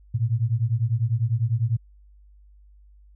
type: beating tone pair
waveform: sine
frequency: 110 / 120 Hz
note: A2 / B2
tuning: 0 / -49 cents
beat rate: 10 Hz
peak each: -23 dBFS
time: 0.14-1.77 s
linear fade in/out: 10 ms
effects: added 50 Hz sine -49 dBFS peak until 3.15 s